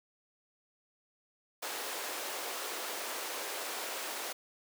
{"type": "high-pass noise", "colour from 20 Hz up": "pink", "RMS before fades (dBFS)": -39, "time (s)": [1.62, 4.33], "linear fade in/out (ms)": 10, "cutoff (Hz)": 390, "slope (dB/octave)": 24, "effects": []}